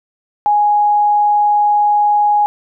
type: tone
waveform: sine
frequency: 830.6 Hz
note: G#5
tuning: in tune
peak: -9 dBFS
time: 0.46-2.46 s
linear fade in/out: 0 ms
effects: none